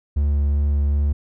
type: tone with vibrato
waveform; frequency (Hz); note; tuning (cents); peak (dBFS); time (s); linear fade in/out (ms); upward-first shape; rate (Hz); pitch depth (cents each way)
triangle; 72; D2; -34; -14; 0.16-1.13; 10; sine; 2.6; 11
effects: none